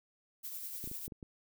violet noise with tremolo, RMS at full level -41 dBFS, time 0.43-1.08 s, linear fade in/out 20 ms, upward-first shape triangle, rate 10 Hz, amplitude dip 45%
clicks, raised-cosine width 3 ms, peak -33 dBFS, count 6, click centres 0.841 / 0.875 / 0.915 / 1.079 / 1.122 / 1.228 s
effects none

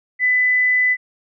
sine tone, 2000 Hz, B6, 21 cents sharp, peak -13 dBFS, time 0.19-0.97 s, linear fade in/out 50 ms, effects none

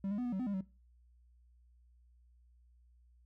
triangle tone with pitch steps, 195.2 / 204.5 / 247.6 / 243.8 / 189.7 / 253.4 / 201.8 / 189.3 Hz, G3 / G#3 / B3 / B3 / F#3 / B3 / G#3 / F#3, -7 / -26 / +5 / -22 / +43 / +45 / -49 / +40 cents, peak -32 dBFS, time 0.04-0.608 s, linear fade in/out 2 ms, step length 71 ms, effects noise-tail reverb RT60 0.3 s tail -19 dB re dry + added 60 Hz sine -62 dBFS peak until 3.25 s

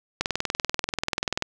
click train, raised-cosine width 0.2 ms, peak -7 dBFS, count 26, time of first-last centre 0.21-1.424 s, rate 20.6 Hz, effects none

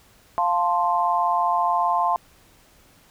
sine chord, F major, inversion none, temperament equal, 698.5 / 880 / 1046.5 Hz, F5 / A5 / C6, 0 / 0 / 0 cents, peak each -23 / -23 / -22 dBFS, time 0.38-2.16 s, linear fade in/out 0 ms, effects pink hiss -55 dBFS RMS until 3.1 s

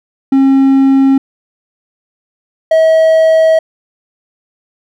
triangle tone pair in turn, 270 / 642.2 Hz, C#4 / E5, -45 / -45 cents, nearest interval octave + minor third, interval 1500 cents, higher second, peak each -3 dBFS, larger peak neither, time 0.32-1.18 / 2.71-3.59 s, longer second, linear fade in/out 5 ms, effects none

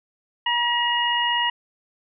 harmonic tone, 956 Hz, A#5, 43 cents sharp, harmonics 1 / 2 / 3, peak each -23 / -25 / -23 dBFS, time 0.46-1.5 s, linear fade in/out 5 ms, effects none

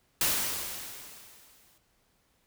white noise with exponential decay, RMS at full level -25 dBFS, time 0.21-1.78 s, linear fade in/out 2 ms, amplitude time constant 340 ms, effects pink hiss -70 dBFS RMS until 2.46 s

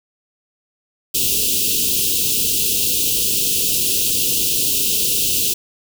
white band-stop noise, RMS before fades -18 dBFS, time 1.14-5.54 s, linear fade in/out 10 ms, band 500 to 2600 Hz, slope 96 dB/octave, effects none

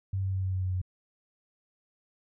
sine tone with pitch steps, 96.4 / 95.62 / 94.85 / 94.09 / 93.33 / 92.58 / 91.83 Hz, G2 / G2 / F#2 / F#2 / F#2 / F#2 / F#2, -28 / -43 / +43 / +30 / +15 / +2 / -13 cents, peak -27 dBFS, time 0.13-0.816 s, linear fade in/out 5 ms, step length 98 ms, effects none

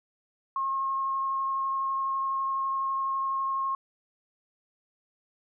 sine tone with vibrato, 1078 Hz, C#6, 49 cents flat, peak -26 dBFS, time 0.56-3.75 s, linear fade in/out 2 ms, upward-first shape triangle, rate 12 Hz, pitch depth 10 cents each way, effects none

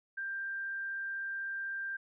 sine tone, 1584 Hz, G6, 18 cents sharp, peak -35 dBFS, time 0.17-1.97 s, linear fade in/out 10 ms, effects none

